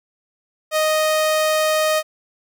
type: tone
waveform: sawtooth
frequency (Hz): 622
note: D#5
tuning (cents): -1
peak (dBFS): -12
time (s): 0.71-2.03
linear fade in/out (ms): 50
effects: none